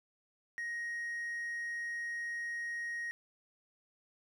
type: tone with hard clipping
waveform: sine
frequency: 1878 Hz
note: A#6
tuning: 12 cents sharp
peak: -37 dBFS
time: 0.58-3.11 s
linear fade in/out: 0 ms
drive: 2 dB
effects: none